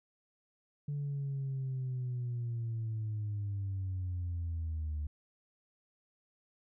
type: linear sweep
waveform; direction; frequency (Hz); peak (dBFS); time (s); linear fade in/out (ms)
sine; down; 145.5 to 73.9; -32; 0.88-5.07; 5
effects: tanh soft clip ceiling -31 dBFS